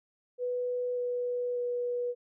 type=tone with pitch steps; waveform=sine; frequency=493.9 / 490.5 / 487.1 Hz; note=B4 / B4 / B4; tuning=0 / -12 / -24 cents; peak=-29 dBFS; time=0.38-2.15 s; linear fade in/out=50 ms; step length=590 ms; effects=none